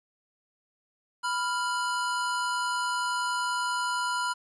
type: tone pair together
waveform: square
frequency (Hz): 987.8 / 1397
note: B5 / F6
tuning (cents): 0 / 0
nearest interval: tritone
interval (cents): 600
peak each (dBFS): -30 / -31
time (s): 1.23-4.34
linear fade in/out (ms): 20
effects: resampled to 24000 Hz + 10-bit